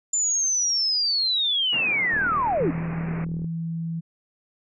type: linear sweep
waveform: sine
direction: down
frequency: 7170 to 249.8 Hz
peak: -20 dBFS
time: 0.13-2.71 s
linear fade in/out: 5 ms
type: band-pass noise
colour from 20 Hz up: pink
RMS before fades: -37 dBFS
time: 1.72-3.25 s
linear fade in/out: 10 ms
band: 120 to 2500 Hz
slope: 96 dB/octave
type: click train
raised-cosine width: 3 ms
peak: -25 dBFS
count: 52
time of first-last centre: 2.14-3.444 s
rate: 39.1 Hz
type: tone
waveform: sine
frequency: 165.2 Hz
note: E3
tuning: 4 cents sharp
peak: -26 dBFS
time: 2.59-4.01 s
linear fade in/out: 20 ms
effects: none